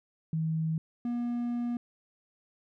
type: tone pair in turn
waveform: sine / triangle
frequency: 160 / 239.7 Hz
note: D#3 / A#3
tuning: +49 / +48 cents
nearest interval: perfect fifth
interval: 699 cents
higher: second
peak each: -27 dBFS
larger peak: neither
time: 0.33-0.78 / 1.05-1.77 s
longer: second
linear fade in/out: 2 ms
effects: none